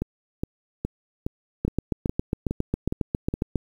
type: two click trains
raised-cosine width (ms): 3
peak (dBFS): -10 / -13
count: 15 / 9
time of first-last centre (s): 1.65-3.557 / 0.02-3.34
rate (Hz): 7.34 / 2.41
effects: 8-bit